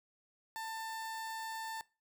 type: tone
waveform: 30% pulse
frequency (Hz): 892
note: A5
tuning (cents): +23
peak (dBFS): -37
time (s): 0.56-1.81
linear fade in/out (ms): 0
effects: noise-tail reverb RT60 0.3 s tail -21 dB re dry